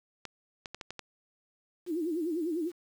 clicks, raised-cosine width 0.2 ms, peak -22 dBFS, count 6, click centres 0.253 / 0.658 / 0.746 / 0.812 / 0.906 / 0.993 s
sine tone with vibrato, 330 Hz, E4, 2 cents sharp, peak -29 dBFS, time 1.86-2.72 s, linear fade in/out 50 ms, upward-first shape sine, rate 10 Hz, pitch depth 150 cents each way
effects 9-bit

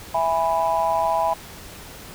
sine chord, E major, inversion none, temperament just, 659.3 / 824.1 / 988.9 Hz, E5 / G#5 / B5, 0 / -14 / +2 cents, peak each -22 / -22 / -22 dBFS, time 0.14-1.34 s, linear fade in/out 10 ms, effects tanh soft clip ceiling -9 dBFS + pink hiss -40 dBFS RMS until 2.14 s

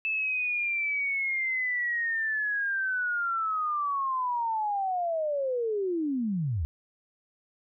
sine linear sweep, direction down, 2631 to 69.4 Hz, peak -26 dBFS, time 0.05-6.65 s, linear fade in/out 0 ms, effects none

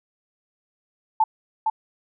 sine tone with echo, 880 Hz, A5, in tune, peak -14 dBFS, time 1.2-1.24 s, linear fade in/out 5 ms, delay 460 ms, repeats 1, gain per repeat -4 dB, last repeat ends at 1.7 s, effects none

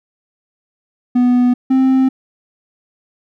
triangle tone pair in turn, 246.9 / 262.6 Hz, B3 / C4, 0 / +6 cents, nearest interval minor second, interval 106 cents, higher second, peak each -7 dBFS, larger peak neither, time 1.15-1.54 / 1.7-2.09 s, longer neither, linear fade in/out 10 ms, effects none

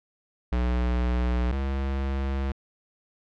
square tone pair in turn, 61 / 67.75 Hz, B1 / C#2, -21 / -39 cents, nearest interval major second, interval 182 cents, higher second, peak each -23 / -26 dBFS, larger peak first, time 0.52-1.52 / 1.52-2.52 s, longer neither, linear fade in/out 5 ms, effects low-pass 3000 Hz 12 dB/octave

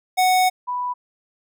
square / sine tone pair in turn, 740 / 987.8 Hz, F#5 / B5, 0 / 0 cents, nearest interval perfect fourth, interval 500 cents, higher second, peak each -15 / -22 dBFS, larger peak first, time 0.17-0.5 / 0.67-0.94 s, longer first, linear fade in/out 20 ms, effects none

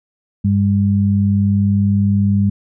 sine tone pair together, 100.1 / 200 Hz, G2 / G3, +37 / +35 cents, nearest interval octave, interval 1198 cents, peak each -14 dBFS, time 0.44-2.5 s, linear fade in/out 10 ms, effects none

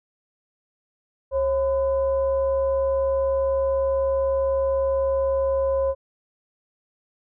sine tone with frequency modulation, 541 Hz, C#5, 42 cents flat, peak -19 dBFS, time 1.31-5.95 s, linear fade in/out 50 ms, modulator 472 Hz, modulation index 0.41, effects none

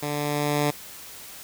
10% pulse tone with level ramp, 146.83 Hz, D3, in tune, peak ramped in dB -19 to -12 dBFS, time 0.02-0.71 s, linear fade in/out 10 ms, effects white hiss -42 dBFS RMS until 1.43 s

